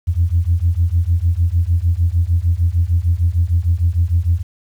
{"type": "beating tone pair", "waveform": "sine", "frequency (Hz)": [82.41, 89.01], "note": ["E2", "F2"], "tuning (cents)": [0, 33], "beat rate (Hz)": 6.6, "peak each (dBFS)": -15, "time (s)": [0.07, 4.43], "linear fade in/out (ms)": 20, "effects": ["tanh soft clip ceiling -5 dBFS", "8-bit"]}